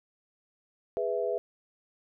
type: chord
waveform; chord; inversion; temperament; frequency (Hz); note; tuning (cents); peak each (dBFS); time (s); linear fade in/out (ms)
sine; E major; first; just; 412 / 494.4 / 659.3; G#4 / B4 / E5; -14 / +2 / 0; -32 / -31 / -32; 0.97-1.38; 0
effects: none